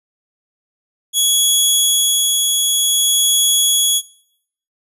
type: tone with tremolo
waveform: 15% pulse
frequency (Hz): 3353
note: G#7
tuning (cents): +16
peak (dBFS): -4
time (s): 1.13-4.02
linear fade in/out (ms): 50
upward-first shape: sine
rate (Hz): 0.54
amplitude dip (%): 25
effects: noise-tail reverb RT60 0.7 s tail -22 dB re dry + resampled to 32000 Hz